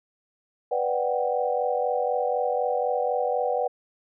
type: chord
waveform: sine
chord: G major seventh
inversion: first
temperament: equal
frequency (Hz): 493.9 / 587.3 / 740 / 784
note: B4 / D5 / F#5 / G5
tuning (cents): 0 / 0 / 0 / 0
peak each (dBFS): -26 / -29 / -28 / -30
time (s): 0.71-3.68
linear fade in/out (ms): 10
effects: none